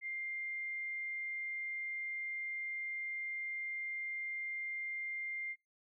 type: tone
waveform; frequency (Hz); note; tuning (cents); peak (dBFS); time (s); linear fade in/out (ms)
sine; 2100; C7; +6; -38; 0.01-5.56; 50
effects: noise-tail reverb RT60 0.2 s tail -24 dB re dry